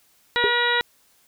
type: harmonic tone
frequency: 480 Hz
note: B4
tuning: 49 cents flat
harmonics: 1 / 2 / 3 / 4 / 5 / 6 / 7 / 8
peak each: -27 / -26 / -25 / -23 / -33 / -34 / -32 / -26 dBFS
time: 0.36-0.81 s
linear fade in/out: 0 ms
type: tone with exponential decay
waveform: sine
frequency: 415.3 Hz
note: G#4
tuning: in tune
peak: -15 dBFS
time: 0.44-0.56 s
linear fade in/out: 0 ms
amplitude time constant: 25 ms
effects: white hiss -60 dBFS RMS until 1.27 s